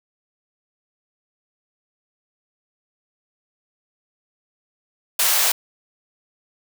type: high-pass noise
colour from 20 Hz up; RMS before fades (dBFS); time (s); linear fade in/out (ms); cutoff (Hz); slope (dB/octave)
white; -18; 5.19-5.52; 5; 510; 24
effects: none